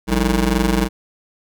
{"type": "ring-modulated tone", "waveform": "20% pulse", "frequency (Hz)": 126.4, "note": "B2", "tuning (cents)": 41, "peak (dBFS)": -7, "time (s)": [0.07, 0.89], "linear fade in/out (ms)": 50, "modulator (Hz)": 74.7, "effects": []}